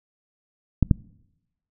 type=clicks; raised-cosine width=5 ms; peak=-4 dBFS; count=2; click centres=0.827 / 0.912 s; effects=noise-tail reverb RT60 0.9 s tail -23 dB re dry